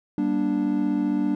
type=chord; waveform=triangle; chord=G minor; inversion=none; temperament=equal with one note detuned; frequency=196 / 238.4 / 293.7 Hz; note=G3 / Bb3 / D4; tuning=0 / +39 / 0 cents; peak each=-25 / -25 / -21 dBFS; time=0.18-1.35 s; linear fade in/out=2 ms; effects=none